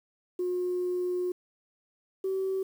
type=tone pair in turn; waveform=sine; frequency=360.1 / 382.1 Hz; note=F#4 / G4; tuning=-47 / -44 cents; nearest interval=minor second; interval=103 cents; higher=second; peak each=-26 dBFS; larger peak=neither; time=0.39-1.32 / 2.24-2.63 s; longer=first; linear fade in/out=5 ms; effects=tanh soft clip ceiling -23 dBFS + 9-bit